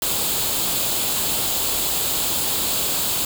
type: noise with comb filter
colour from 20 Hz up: white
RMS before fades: -22 dBFS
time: 0.02-3.25 s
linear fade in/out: 2 ms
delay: 0.26 ms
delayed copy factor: +0.55
effects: none